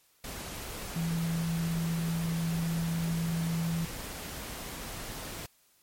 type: tone in noise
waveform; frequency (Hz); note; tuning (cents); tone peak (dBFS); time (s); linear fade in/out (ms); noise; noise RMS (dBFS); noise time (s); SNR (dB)
sine; 166.1; E3; +13; -28; 0.96-3.85; 2; pink; -40; 0.24-5.46; +9
effects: white hiss -66 dBFS RMS until 5.82 s + MP3 64 kbps